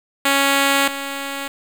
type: tone pair in turn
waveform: 5% pulse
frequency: 277.2 / 277.2 Hz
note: C#4 / C#4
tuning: 0 / 0 cents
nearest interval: unison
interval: 0 cents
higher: neither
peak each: -3 / -14 dBFS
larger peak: first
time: 0.25-0.88 / 0.88-1.48 s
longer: first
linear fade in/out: 5 ms
effects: 7-bit